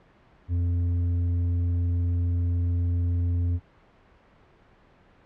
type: tone with tanh clipping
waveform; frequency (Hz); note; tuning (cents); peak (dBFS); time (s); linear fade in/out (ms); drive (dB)
sine; 87.31; F2; 0; -23; 0.48-3.6; 50; 6
effects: pink hiss -57 dBFS RMS until 5.25 s + low-pass 2000 Hz 12 dB/octave